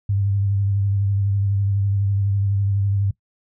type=tone with vibrato; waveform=sine; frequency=99.5 Hz; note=G2; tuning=26 cents sharp; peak=-17 dBFS; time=0.09-3.11 s; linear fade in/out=5 ms; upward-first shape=sine; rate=12 Hz; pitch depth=31 cents each way; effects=noise-tail reverb RT60 0.1 s tail -19 dB re dry